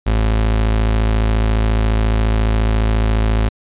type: tone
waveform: 35% pulse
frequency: 54.4 Hz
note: A1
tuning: 19 cents flat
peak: -11 dBFS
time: 0.06-3.49 s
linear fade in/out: 10 ms
effects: resampled to 8000 Hz